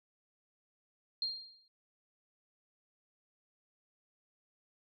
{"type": "tone with exponential decay", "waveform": "sine", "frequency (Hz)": 4208, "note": "C8", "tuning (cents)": 9, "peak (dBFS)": -30, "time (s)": [1.22, 1.68], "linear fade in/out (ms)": 2, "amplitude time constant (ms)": 100, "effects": []}